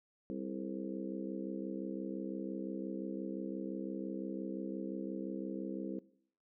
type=harmonic tone with a mistuned harmonic; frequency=65.8 Hz; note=C2; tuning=10 cents sharp; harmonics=3 / 4 / 5 / 6 / 7 / 8; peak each=-43 / -43 / -43 / -49 / -49 / -50 dBFS; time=0.3-5.99 s; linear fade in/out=0 ms; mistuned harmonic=6; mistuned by=+88 cents; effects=noise-tail reverb RT60 0.6 s tail -19 dB re dry